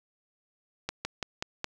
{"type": "slowing click train", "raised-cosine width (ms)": 0.2, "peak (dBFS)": -14, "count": 5, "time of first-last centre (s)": [0.89, 1.644], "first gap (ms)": 160, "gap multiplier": 1.11, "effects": []}